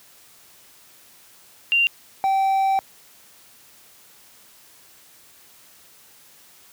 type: tone pair in turn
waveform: sine / triangle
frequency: 2775 / 775.3 Hz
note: F7 / G5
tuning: -12 / -19 cents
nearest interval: octave + minor seventh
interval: 2207 cents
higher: first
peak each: -15 dBFS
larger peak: neither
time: 1.72-1.87 / 2.24-2.79 s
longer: second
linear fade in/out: 0 ms
effects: white hiss -51 dBFS RMS until 6.72 s + high-pass 60 Hz 12 dB/octave